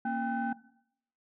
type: tone cluster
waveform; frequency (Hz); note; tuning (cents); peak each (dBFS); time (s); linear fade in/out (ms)
sine; 233.2 / 273.8 / 795 / 1516; A#3 / C#4 / G5 / F#6; +1 / -21 / +24 / +42; -32 / -39 / -32 / -38; 0.05-0.53; 5
effects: noise-tail reverb RT60 0.7 s tail -18 dB re dry + tanh soft clip ceiling -22 dBFS